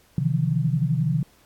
sine tone cluster, 129.9 / 153.4 / 165.6 / 176.2 Hz, C3 / D#3 / E3 / F3, -12 / -24 / +8 / +16 cents, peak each -24 / -23 / -27 / -29 dBFS, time 0.18-1.23 s, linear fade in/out 2 ms, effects pink hiss -58 dBFS RMS until 1.45 s + AAC 64 kbps

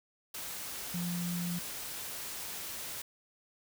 sine tone in noise, 174.61 Hz, F3, in tune, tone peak -33 dBFS, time 0.94-1.59 s, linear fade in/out 5 ms, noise white, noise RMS -41 dBFS, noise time 0.34-3.02 s, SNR +5 dB, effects none

